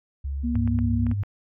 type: tone with pitch glide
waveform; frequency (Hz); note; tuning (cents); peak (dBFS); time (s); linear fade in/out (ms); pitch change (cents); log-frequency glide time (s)
sine; 69.3 to 68.42; C#2 to C#2; 0 to -22; -26; 0.24-1.13; 10; -22; 0.45-0.96
type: tone with vibrato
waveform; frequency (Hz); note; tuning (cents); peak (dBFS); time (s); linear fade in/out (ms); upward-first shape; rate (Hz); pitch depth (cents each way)
sine; 237.1; A#3; +30; -24; 0.43-1.14; 20; square; 3.5; 9
type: tone with tremolo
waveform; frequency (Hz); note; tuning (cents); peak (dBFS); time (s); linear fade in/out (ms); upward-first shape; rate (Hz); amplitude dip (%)
sine; 100.7; G2; +47; -21; 0.55-1.23; 0; triangle; 11; 40
type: clicks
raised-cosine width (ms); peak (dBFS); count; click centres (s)
0.5; -26; 6; 0.555 / 0.676 / 0.789 / 1.067 / 1.114 / 1.235
effects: none